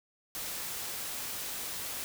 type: noise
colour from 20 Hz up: white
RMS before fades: -38 dBFS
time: 0.35-2.04 s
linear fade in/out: 0 ms
effects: none